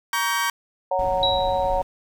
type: chord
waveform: 30% pulse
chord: G diminished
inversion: first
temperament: just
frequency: 940.8 / 1128.9 / 1568 Hz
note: Bb5 / Db6 / G6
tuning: +16 / +31 / 0 cents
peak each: -23 dBFS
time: 0.13-0.5 s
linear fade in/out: 2 ms
type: harmonic tone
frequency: 185.2 Hz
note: F#3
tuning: 2 cents sharp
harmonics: 3 / 4 / 5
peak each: -23 / -24 / -25 dBFS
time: 0.91-1.82 s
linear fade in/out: 5 ms
type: noise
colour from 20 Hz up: brown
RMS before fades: -33 dBFS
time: 0.99-1.83 s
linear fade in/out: 2 ms
type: tone with exponential decay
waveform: sine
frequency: 3882 Hz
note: B7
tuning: 31 cents flat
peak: -17 dBFS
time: 1.23-1.79 s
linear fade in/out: 1 ms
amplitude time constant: 120 ms
effects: none